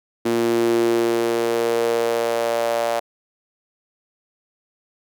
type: tone with high-pass filter sweep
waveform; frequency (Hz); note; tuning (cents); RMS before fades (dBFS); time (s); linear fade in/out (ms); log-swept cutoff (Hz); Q
sawtooth; 116.54; A#2; 0; -20; 0.25-3; 10; 300 to 630; 4.9
effects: none